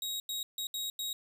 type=tone bursts at uneven times; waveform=sawtooth; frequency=3798 Hz; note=A#7; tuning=32 cents sharp; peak=-31 dBFS; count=5; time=0.02-0.2 / 0.29-0.43 / 0.58-0.67 / 0.74-0.9 / 0.99-1.13 s; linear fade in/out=2 ms; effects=none